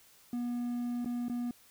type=tone with dropouts; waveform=triangle; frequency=241.6 Hz; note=B3; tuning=38 cents flat; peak=-30 dBFS; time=0.33-1.51 s; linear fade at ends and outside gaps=2 ms; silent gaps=1.047-1.058 / 1.284-1.297 s; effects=white hiss -61 dBFS RMS until 1.7 s